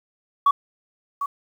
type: tone with echo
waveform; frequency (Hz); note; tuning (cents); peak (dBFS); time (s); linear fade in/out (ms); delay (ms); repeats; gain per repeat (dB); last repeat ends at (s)
sine; 1127; C#6; +28; -11; 0.46-0.51; 5; 750; 1; -11; 1.26
effects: tanh soft clip ceiling -10 dBFS + 8-bit